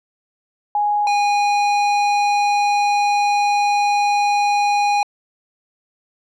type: tone pair in turn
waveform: sine / square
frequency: 829 / 820 Hz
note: G#5 / G#5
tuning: -3 / -22 cents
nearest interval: unison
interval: 19 cents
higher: first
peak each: -15 dBFS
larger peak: neither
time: 0.75-1.07 / 1.07-5.03 s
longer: second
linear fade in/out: 2 ms
effects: low-pass 5000 Hz 12 dB/octave